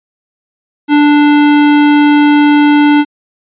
square tone, 293.7 Hz, D4, in tune, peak -5 dBFS, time 0.88-3.05 s, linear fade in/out 50 ms, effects resampled to 8000 Hz

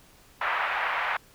pink band-pass noise, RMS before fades -28 dBFS, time 0.41-1.17 s, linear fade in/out 5 ms, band 810 to 2300 Hz, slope 24 dB/octave, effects pink hiss -56 dBFS RMS until 1.34 s

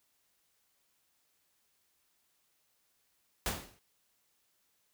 pink noise with exponential decay, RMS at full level -30 dBFS, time 3.46-3.79 s, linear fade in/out 1 ms, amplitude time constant 71 ms, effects white hiss -75 dBFS RMS until 4.93 s

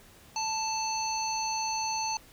harmonic tone, 880 Hz, A5, in tune, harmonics 1 / 3 / 5 / 7, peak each -31 / -39 / -36 / -35 dBFS, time 0.36-2.17 s, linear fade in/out 2 ms, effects pink hiss -55 dBFS RMS until 2.32 s

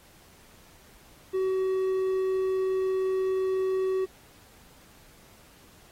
triangle tone, 377.9 Hz, F#4, 37 cents sharp, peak -22 dBFS, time 1.33-4.06 s, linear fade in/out 20 ms, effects pink hiss -56 dBFS RMS until 5.91 s + AAC 48 kbps

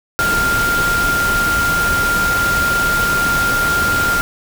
sine tone in noise, 1396.9 Hz, F6, in tune, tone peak -14 dBFS, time 0.19-4.21 s, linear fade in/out 0 ms, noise pink, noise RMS -21 dBFS, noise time 0.19-4.21 s, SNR +4 dB, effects none

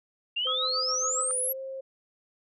sine exponential sweep, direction up, 2746 to 11840 Hz, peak -26 dBFS, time 0.36-1.53 s, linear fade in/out 10 ms
sine tone with pitch glide, 514 to 533 Hz, C5 to C5, -31 to +32 cents, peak -34 dBFS, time 0.45-1.81 s, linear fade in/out 10 ms, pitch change +63 cents, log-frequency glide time 1.39-1.6 s
sine tone with tremolo, 1276 Hz, D#6, 43 cents sharp, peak -30 dBFS, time 0.47-1.31 s, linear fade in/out 0 ms, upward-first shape sine, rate 7.2 Hz, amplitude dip 85%
effects none

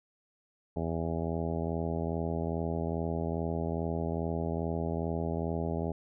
harmonic tone, 82.41 Hz, E2, in tune, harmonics 1 / 2 / 3 / 4 / 5 / 6 / 7 / 8 / 9 / 10, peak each -36 / -35 / -38 / -41 / -38 / -44 / -42 / -41 / -47 / -45 dBFS, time 0.76-5.92 s, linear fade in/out 5 ms, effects none

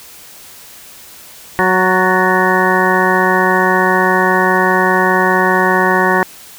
harmonic tone with a mistuned harmonic, 185 Hz, F#3, in tune, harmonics 1 / 2 / 3 / 4 / 5 / 6 / 8 / 9 / 10, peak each -19 / -16 / -21 / -19 / -17 / -18 / -19 / -19 / -18 dBFS, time 1.59-6.23 s, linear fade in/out 0 ms, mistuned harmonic 9, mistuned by +71 cents, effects white hiss -37 dBFS RMS until 6.58 s

